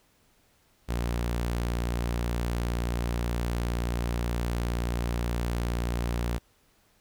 sawtooth tone, 59 Hz, A#1, 22 cents sharp, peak -23 dBFS, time 0.88-6.39 s, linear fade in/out 20 ms, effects pink hiss -65 dBFS RMS until 7 s

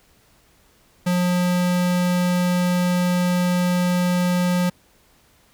square tone, 178.7 Hz, F3, 40 cents sharp, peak -18 dBFS, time 1.06-4.7 s, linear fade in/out 10 ms, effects pink hiss -57 dBFS RMS until 5.53 s

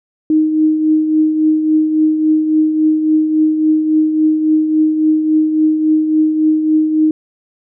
sine tone with tremolo, 311.1 Hz, D#4, in tune, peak -7 dBFS, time 0.3-7.11 s, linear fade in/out 2 ms, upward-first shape triangle, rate 3.6 Hz, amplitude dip 55%, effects none

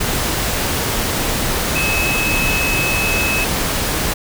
sine tone in noise, 2581 Hz, E7, 37 cents flat, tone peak -18 dBFS, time 1.75-3.45 s, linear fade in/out 10 ms, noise pink, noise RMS -19 dBFS, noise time 0-4.14 s, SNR -2 dB, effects none

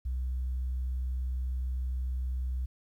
sine tone, 63.4 Hz, B1, 46 cents sharp, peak -28 dBFS, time 0.05-2.66 s, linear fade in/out 10 ms, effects tanh soft clip ceiling -27 dBFS + 11-bit

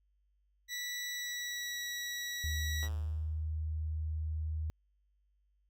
20% pulse tone with pitch glide, 1956 to 1933.5 Hz, B6 to B6, -17 to -37 cents, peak -32 dBFS, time 0.68-2.89 s, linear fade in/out 50 ms, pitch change -20 cents, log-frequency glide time 1.1-1.83 s
sine tone, 78.2 Hz, D#2, 9 cents sharp, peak -33 dBFS, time 2.44-4.7 s, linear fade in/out 0 ms
5% pulse tone with exponential decay, 106.9 Hz, A2, 49 cents flat, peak -36 dBFS, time 2.82-3.61 s, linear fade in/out 5 ms, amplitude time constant 170 ms
effects added 50 Hz sine -70 dBFS peak until 5.69 s

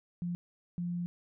sine tone bursts at uneven times, 174.61 Hz, F3, in tune, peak -32 dBFS, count 2, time 0.22-0.35 / 0.78-1.06 s, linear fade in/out 0 ms, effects none

